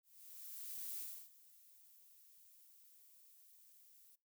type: noise with ADSR envelope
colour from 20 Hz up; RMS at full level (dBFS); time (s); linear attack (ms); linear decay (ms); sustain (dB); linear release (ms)
violet; -45; 0.03-4.16; 940; 320; -20; 13
effects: noise-tail reverb RT60 0.3 s tail -22 dB re dry